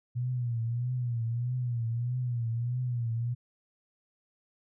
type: tone with vibrato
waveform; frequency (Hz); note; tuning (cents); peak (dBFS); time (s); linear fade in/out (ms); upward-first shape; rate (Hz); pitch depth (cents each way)
sine; 120.2; B2; -46; -28; 0.15-3.35; 20; triangle; 1.6; 100
effects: none